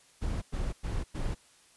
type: noise bursts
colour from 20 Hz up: brown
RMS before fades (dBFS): -32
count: 4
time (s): 0.21-1.35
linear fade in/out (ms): 20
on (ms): 210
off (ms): 100
effects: white hiss -61 dBFS RMS until 1.76 s + resampled to 24000 Hz